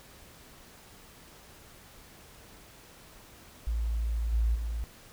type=tone with level steps; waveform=sine; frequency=56.5 Hz; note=A1; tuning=47 cents sharp; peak=-27 / -23 / -30 dBFS; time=3.67-4.84 s; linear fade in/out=0 ms; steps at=4.32 / 4.54 s; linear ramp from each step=20 ms; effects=pink hiss -53 dBFS RMS until 5.12 s